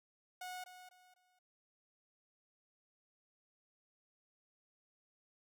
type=tone with echo; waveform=sawtooth; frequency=731 Hz; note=F#5; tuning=21 cents flat; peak=-40 dBFS; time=0.41-0.64 s; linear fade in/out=5 ms; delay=250 ms; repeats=3; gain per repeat=-10 dB; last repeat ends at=1.39 s; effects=none